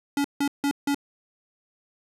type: tone bursts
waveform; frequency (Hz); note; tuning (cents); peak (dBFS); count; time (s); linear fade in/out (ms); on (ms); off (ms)
square; 283.4; C#4; +38; -22; 4; 0.17-0.946; 2; 74; 160
effects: resampled to 32000 Hz